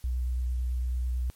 sine tone with vibrato, 62 Hz, B1, 7 cents sharp, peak -26 dBFS, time 0.04-1.3 s, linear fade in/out 0 ms, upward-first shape sine, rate 9 Hz, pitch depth 16 cents each way, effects white hiss -60 dBFS RMS until 1.35 s + MP3 64 kbps

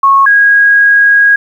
sine tone pair in turn, 1097 / 1643.6 Hz, C#6 / G#6, -18 / -18 cents, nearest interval perfect fifth, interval 700 cents, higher second, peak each -3 dBFS, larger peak neither, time 0.03-0.26 / 0.26-1.36 s, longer second, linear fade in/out 5 ms, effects 7-bit

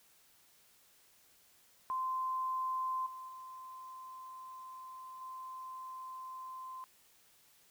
sine tone with level steps, 1037 Hz, C6, 16 cents flat, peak -33 / -44 / -46 / -43 dBFS, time 1.9-6.84 s, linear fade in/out 0 ms, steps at 3.06 / 3.28 / 5.21 s, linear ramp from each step 5 ms, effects white hiss -66 dBFS RMS until 7.7 s

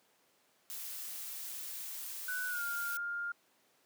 blue noise, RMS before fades -43 dBFS, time 0.7-2.97 s, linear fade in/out 0 ms
sine tone with pitch glide, 1490 to 1406.4 Hz, F#6 to F6, +12 to +12 cents, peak -35 dBFS, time 2.28-3.32 s, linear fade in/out 5 ms, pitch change -100 cents, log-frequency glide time 2.47-2.63 s
effects pink hiss -70 dBFS RMS until 3.85 s + high-pass 300 Hz 12 dB/octave

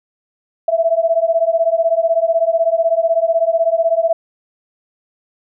sine beating tone pair, 654 / 670 Hz, E5 / E5, -14 / +28 cents, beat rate 16 Hz, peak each -15 dBFS, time 0.68-4.13 s, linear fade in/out 5 ms, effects none

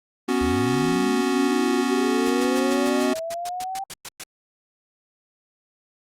square chord, B suspended second, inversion none, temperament equal, 246.9 / 277.2 / 370 Hz, B3 / C#4 / F#4, 0 / 0 / 0 cents, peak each -25 dBFS, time 0.28-3.14 s, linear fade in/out 10 ms
sine linear sweep, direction up, 65.41 to 784 Hz, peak -27 dBFS, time 0.41-3.84 s, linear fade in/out 5 ms
white noise bursts, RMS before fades -33 dBFS, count 14, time 2.26-4.236 s, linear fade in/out 2 ms, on 39 ms, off 110 ms
effects low-pass 10000 Hz 12 dB/octave + Opus 32 kbps

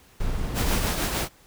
brown noise, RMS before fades -26 dBFS, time 0.2-0.86 s, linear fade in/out 5 ms
pink noise with tremolo, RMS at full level -25 dBFS, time 0.54-1.29 s, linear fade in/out 50 ms, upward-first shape triangle, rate 6.6 Hz, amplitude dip 45%
effects pink hiss -55 dBFS RMS until 1.46 s

